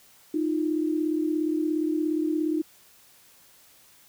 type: tone pair together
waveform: sine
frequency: 309.5 / 346.6 Hz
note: D#4 / F4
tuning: -9 / -13 cents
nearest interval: major second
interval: 196 cents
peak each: -24 / -29 dBFS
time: 0.34-2.62 s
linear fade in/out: 5 ms
effects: white hiss -56 dBFS RMS until 4.08 s